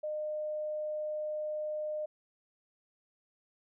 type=tone; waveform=sine; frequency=609 Hz; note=D#5; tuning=37 cents flat; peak=-33 dBFS; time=0.03-2.06 s; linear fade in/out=10 ms; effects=none